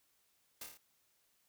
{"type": "noise with echo", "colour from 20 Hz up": "white", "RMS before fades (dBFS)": -45, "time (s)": [0.61, 0.64], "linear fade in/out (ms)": 5, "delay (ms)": 27, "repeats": 5, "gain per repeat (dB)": -3, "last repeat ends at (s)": 0.775, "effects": ["white hiss -75 dBFS RMS until 1.48 s"]}